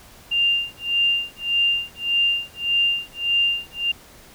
sine tone with tremolo, 2794 Hz, F7, in tune, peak -15 dBFS, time 0.31-3.92 s, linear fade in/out 10 ms, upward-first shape sine, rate 1.7 Hz, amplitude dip 100%, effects pink hiss -47 dBFS RMS until 4.34 s

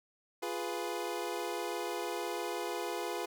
25% pulse chord, F diminished, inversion none, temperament equal, 349.2 / 415.3 / 493.9 Hz, F4 / Ab4 / Cb5, 0 / 0 / 0 cents, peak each -35 / -36 / -36 dBFS, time 0.42-3.26 s, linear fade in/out 10 ms, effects none

